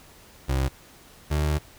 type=tone pair in turn; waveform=30% pulse; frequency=66.5 / 75.13 Hz; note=C2 / D2; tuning=+29 / +40 cents; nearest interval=major second; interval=211 cents; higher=second; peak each=-19 dBFS; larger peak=neither; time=0.48-0.69 / 1.3-1.59 s; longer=second; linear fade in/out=20 ms; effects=pink hiss -51 dBFS RMS until 1.78 s